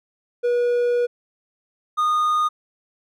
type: tone pair in turn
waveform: triangle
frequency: 483.6 / 1228.8 Hz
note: B4 / D#6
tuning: -36 / -22 cents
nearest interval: octave + major third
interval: 1614 cents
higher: second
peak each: -15 dBFS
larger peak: neither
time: 0.43-1.07 / 1.97-2.49 s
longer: first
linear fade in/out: 20 ms
effects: none